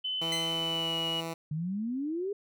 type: tone with pitch glide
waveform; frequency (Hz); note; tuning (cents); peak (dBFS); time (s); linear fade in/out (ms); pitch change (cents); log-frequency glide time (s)
sine; 3030 to 2923; F#7 to F#7; +40 to -22; -30; 0.04-1.21; 10; -62; 0.47-0.97
type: tone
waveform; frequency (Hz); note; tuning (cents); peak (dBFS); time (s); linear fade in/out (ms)
10% pulse; 164.81; E3; 0; -26; 0.21-1.34; 10
type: tone with exponential decay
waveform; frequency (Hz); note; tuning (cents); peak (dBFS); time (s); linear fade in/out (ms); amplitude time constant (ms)
15% pulse; 2043; C7; -42; -25; 0.32-0.75; 2; 92
type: exponential sweep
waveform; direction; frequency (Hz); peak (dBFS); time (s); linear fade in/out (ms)
sine; up; 147.6 to 416.4; -30; 1.51-2.33; 5
effects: none